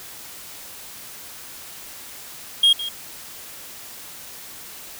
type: tone with echo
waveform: triangle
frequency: 3254 Hz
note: G#7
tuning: 36 cents flat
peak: -10 dBFS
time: 2.63-2.73 s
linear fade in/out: 5 ms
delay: 160 ms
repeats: 1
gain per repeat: -14 dB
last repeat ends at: 2.89 s
effects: white hiss -39 dBFS RMS until 4.99 s